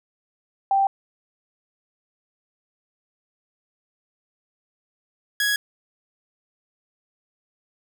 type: tone pair in turn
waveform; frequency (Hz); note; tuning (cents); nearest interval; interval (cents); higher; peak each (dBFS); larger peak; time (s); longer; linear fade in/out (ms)
sine / sawtooth; 784 / 1665.9; G5 / G#6; 0 / +5; octave + minor second; 1305; second; -16; neither; 0.71-0.87 / 5.4-5.56; neither; 2
effects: none